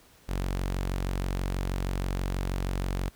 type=tone; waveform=sawtooth; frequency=46.25 Hz; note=F#1; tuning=in tune; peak=-24 dBFS; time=0.28-3.1 s; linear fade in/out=20 ms; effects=pink hiss -58 dBFS RMS until 3.15 s